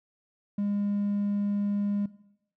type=tone; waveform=triangle; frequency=203.5 Hz; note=G#3; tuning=35 cents flat; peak=-23 dBFS; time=0.58-2.06 s; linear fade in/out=5 ms; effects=noise-tail reverb RT60 0.8 s tail -19 dB re dry + tanh soft clip ceiling -19 dBFS